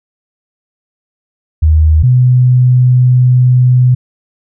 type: tone pair in turn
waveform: sine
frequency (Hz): 78.2 / 125.75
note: D#2 / B2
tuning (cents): +9 / +32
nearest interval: minor sixth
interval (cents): 823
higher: second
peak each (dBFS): -4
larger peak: neither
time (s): 1.62-2.03 / 2.03-3.95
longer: second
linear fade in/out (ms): 10
effects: none